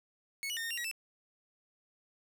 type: tone with pitch steps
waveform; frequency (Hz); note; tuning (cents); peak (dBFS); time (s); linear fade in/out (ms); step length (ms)
sawtooth; 2204 / 2934 / 1826 / 1838 / 2778 / 1914 / 2645; C#7 / F#7 / A#6 / A#6 / F7 / A#6 / E7; -11 / -15 / -36 / -25 / -10 / +45 / +5; -32; 0.43-0.913; 0; 69
effects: none